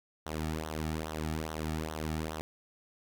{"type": "tone with flanger", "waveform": "sawtooth", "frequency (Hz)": 78.4, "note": "D#2", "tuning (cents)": 14, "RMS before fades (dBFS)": -36, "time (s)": [0.26, 2.41], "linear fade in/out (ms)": 0, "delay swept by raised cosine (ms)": [0.41, 2.01], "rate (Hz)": 2.4, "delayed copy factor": -0.75, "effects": []}